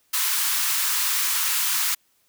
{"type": "high-pass noise", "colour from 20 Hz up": "white", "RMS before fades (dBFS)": -23, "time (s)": [0.13, 1.95], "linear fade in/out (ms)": 10, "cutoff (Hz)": 940, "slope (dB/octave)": 48, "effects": ["white hiss -65 dBFS RMS until 2.28 s"]}